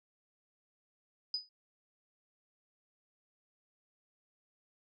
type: tone with exponential decay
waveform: sine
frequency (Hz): 4978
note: D#8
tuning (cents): 0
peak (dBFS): -29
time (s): 1.34-1.49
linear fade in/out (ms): 2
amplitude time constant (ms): 32
effects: none